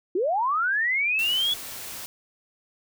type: linear sweep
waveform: sine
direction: up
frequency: 329.6 to 3423 Hz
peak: -21 dBFS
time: 0.15-1.54 s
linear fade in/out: 5 ms
type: noise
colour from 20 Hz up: white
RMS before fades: -37 dBFS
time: 1.19-2.06 s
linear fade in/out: 0 ms
effects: none